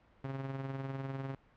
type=tone with tremolo; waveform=sawtooth; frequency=135.1 Hz; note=C#3; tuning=44 cents flat; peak=-31 dBFS; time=0.24-1.35 s; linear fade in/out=5 ms; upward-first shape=triangle; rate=20 Hz; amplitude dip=55%; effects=pink hiss -65 dBFS RMS until 1.56 s + low-pass 2000 Hz 12 dB/octave